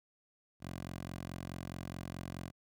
10% pulse tone with high-pass filter, 44.72 Hz, F1, 42 cents sharp, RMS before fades -44 dBFS, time 0.6-2.52 s, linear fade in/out 50 ms, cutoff 90 Hz, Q 0.89, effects none

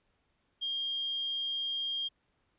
sine tone, 3218 Hz, G7, 45 cents sharp, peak -31 dBFS, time 0.61-2.09 s, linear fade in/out 20 ms, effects pink hiss -75 dBFS RMS until 2.58 s + resampled to 8000 Hz

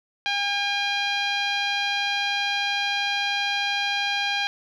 10% pulse tone with low-pass filter, 807 Hz, G#5, 50 cents flat, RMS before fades -25 dBFS, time 0.26-4.47 s, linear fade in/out 0 ms, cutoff 3600 Hz, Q 1.3, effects none

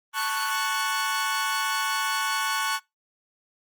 sawtooth chord, F# minor, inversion first, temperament equal, 880 / 1108.7 / 1480 Hz, A5 / C#6 / F#6, 0 / 0 / 0 cents, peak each -27 / -24 / -25 dBFS, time 0.13-2.8 s, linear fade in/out 50 ms, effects noise-tail reverb RT60 0.2 s tail -24 dB re dry + Opus 24 kbps

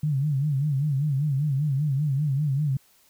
sine tone with vibrato, 142.8 Hz, D3, 48 cents flat, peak -21 dBFS, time 0.03-2.77 s, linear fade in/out 5 ms, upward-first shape sine, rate 5.1 Hz, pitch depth 130 cents each way, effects white hiss -60 dBFS RMS until 3.09 s

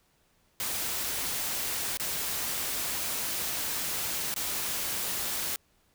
white noise with dropouts, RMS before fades -32 dBFS, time 0.6-5.56 s, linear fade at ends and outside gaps 1 ms, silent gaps 1.972-1.998 / 4.341-4.362 s, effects pink hiss -68 dBFS RMS until 5.94 s

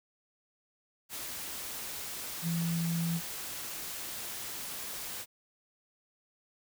sine tone in noise, 167.8 Hz, E3, 31 cents sharp, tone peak -29 dBFS, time 2.42-3.21 s, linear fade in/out 50 ms, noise white, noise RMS -40 dBFS, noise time 1.09-5.26 s, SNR +8 dB, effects none

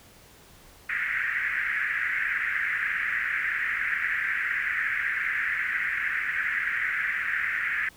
pink band-pass noise, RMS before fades -28 dBFS, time 0.89-7.89 s, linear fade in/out 5 ms, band 1600 to 2100 Hz, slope 48 dB/octave, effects pink hiss -53 dBFS RMS until 7.96 s

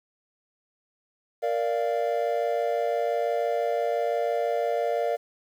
triangle chord, Bb major, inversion none, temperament equal with one note detuned, 466.2 / 587.3 / 693.2 Hz, Bb4 / D5 / F5, 0 / 0 / -13 cents, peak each -26 dBFS, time 1.42-5.17 s, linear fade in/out 20 ms, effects 9-bit

